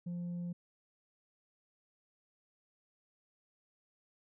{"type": "tone", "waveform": "sine", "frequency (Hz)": 174.61, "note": "F3", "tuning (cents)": 0, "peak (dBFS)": -34, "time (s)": [0.06, 0.53], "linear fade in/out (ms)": 10, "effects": ["tanh soft clip ceiling -36 dBFS"]}